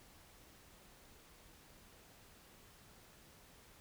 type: silence
effects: pink hiss -62 dBFS RMS until 3.8 s